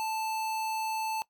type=tone; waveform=square; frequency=880 Hz; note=A5; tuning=in tune; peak=-31 dBFS; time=0-1.22 s; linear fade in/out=0 ms; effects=noise-tail reverb RT60 0.1 s tail -19 dB re dry